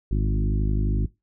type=harmonic tone with a mistuned harmonic; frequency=51.3 Hz; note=G#1; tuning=21 cents flat; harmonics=1 / 2 / 3 / 4 / 5 / 6 / 7; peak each=-21 / -27 / -31 / -33 / -35 / -37 / -38 dBFS; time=0.11-1.06 s; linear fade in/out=5 ms; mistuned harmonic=2; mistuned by=+29 cents; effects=noise-tail reverb RT60 0.2 s tail -20 dB re dry